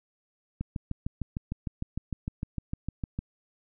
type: click train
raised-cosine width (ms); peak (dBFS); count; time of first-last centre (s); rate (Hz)
5; -19; 18; 0.61-3.19; 6.59
effects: none